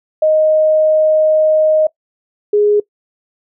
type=tone pair in turn; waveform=sine; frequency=622.3 / 415.3 Hz; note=D#5 / G#4; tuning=0 / 0 cents; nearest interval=perfect fifth; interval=700 cents; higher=first; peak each=-8 dBFS; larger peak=neither; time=0.22-1.87 / 2.53-2.8 s; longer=first; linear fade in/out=5 ms; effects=noise-tail reverb RT60 0.1 s tail -21 dB re dry